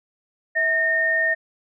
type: tone pair together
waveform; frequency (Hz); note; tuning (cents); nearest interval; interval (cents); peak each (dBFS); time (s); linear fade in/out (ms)
sine; 648 / 1832.8; E5 / A#6; -30 / -30; octave + tritone; 1800; -26 / -18; 0.55-1.35; 20
effects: none